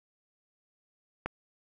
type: click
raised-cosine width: 0.5 ms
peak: -17 dBFS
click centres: 1.26 s
effects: none